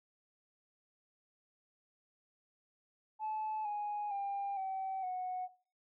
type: tone with pitch steps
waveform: sine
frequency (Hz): 865 / 830.7 / 797.8 / 766.2 / 735.8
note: A5 / G#5 / G5 / G5 / F#5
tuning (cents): -30 / 0 / +30 / -40 / -10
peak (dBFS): -34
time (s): 3.19-5.49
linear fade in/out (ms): 50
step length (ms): 460
effects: noise-tail reverb RT60 0.4 s tail -19 dB re dry + tanh soft clip ceiling -32 dBFS